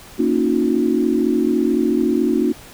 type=chord; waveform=sine; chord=D# minor seventh; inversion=second; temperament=equal with one note detuned; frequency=233.1 / 277.2 / 311.1 / 360.7 Hz; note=A#3 / C#4 / D#4 / F#4; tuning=0 / 0 / 0 / -44 cents; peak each=-20 dBFS; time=0.18-2.53 s; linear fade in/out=20 ms; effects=pink hiss -41 dBFS RMS until 2.73 s